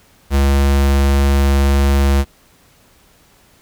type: tone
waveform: square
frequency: 69.3 Hz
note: C#2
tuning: in tune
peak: -11 dBFS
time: 0.3-2.25 s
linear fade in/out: 50 ms
effects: pink hiss -51 dBFS RMS until 3.61 s